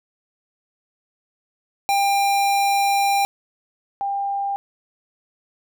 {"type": "tone pair in turn", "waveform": ["square", "sine"], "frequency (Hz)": [797, 797], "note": ["G5", "G5"], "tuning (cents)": [28, 28], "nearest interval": "unison", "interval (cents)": 0, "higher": "neither", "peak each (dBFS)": [-17, -21], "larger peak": "first", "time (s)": [[1.89, 3.25], [4.01, 4.56]], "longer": "first", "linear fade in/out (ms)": 0, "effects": []}